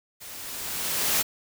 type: noise with level ramp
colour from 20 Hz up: white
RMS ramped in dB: -42 to -22 dBFS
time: 0.2-1.23 s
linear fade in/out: 20 ms
effects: none